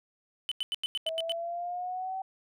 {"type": "tone bursts", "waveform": "triangle", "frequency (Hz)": 3018, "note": "F#7", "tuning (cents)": 34, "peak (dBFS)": -27, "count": 8, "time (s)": [0.49, 1.32], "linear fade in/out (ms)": 0, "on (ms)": 25, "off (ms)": 90}
{"type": "exponential sweep", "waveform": "sine", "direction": "up", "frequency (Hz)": [641, 768], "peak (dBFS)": -32, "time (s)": [1.06, 2.22], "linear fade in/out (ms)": 5}
{"effects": []}